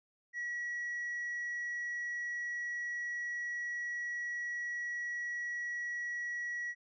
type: tone with tanh clipping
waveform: triangle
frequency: 1925 Hz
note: B6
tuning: 45 cents flat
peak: -36 dBFS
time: 0.33-6.75 s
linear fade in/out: 50 ms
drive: 6 dB
effects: resampled to 16000 Hz